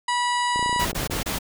harmonic tone, 974 Hz, B5, 24 cents flat, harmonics 1 / 2 / 3 / 4 / 5 / 7 / 8 / 9 / 10, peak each -22 / -28 / -32 / -34 / -36 / -39 / -40 / -41 / -42 dBFS, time 0.08-0.85 s, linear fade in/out 5 ms
click train, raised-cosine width 2 ms, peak -19 dBFS, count 20, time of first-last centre 0.56-1.2 s, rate 29.7 Hz
pink noise bursts, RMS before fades -27 dBFS, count 4, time 0.79-1.388 s, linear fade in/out 10 ms, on 130 ms, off 26 ms
effects none

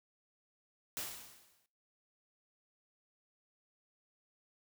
white noise with exponential decay, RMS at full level -38 dBFS, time 0.97-1.66 s, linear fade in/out 0 ms, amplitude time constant 150 ms, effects noise-tail reverb RT60 0.4 s tail -19 dB re dry

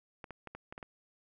clicks, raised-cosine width 0.5 ms, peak -29 dBFS, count 7, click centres 0.242 / 0.307 / 0.473 / 0.55 / 0.725 / 0.779 / 0.828 s, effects none

